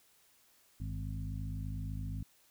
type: harmonic tone with a mistuned harmonic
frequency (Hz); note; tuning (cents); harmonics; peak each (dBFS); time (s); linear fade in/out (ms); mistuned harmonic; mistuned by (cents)
51.91; G#1; 0; 1 / 2 / 3 / 4 / 5; -40 / -40 / -44 / -50 / -49; 0.8-2.23; 5; 2; -59
effects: white hiss -67 dBFS RMS until 2.5 s